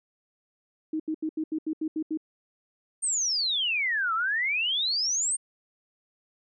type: tone bursts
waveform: sine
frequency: 313.8 Hz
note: D#4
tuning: 15 cents sharp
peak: -26 dBFS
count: 9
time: 0.93-2.174 s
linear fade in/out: 5 ms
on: 68 ms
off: 79 ms
type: exponential two-way sweep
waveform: sine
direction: down then up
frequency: 8870 to 1274 to 8870 Hz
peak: -24 dBFS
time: 3.02-5.37 s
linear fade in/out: 20 ms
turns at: 4.14 s
effects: none